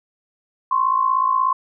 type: tone pair together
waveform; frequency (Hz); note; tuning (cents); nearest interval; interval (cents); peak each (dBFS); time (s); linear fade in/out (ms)
sine; 1040.4 / 1097; C6 / C#6; -10 / -18; minor second; 92; -17 / -20; 0.71-1.53; 5
effects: none